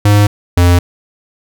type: tone pair in turn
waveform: square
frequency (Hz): 103.2 / 87.91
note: G#2 / F2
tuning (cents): -10 / +12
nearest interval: minor third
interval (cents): 278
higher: first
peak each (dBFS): -6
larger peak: neither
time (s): 0.05-0.27 / 0.57-0.79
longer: neither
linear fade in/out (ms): 5
effects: none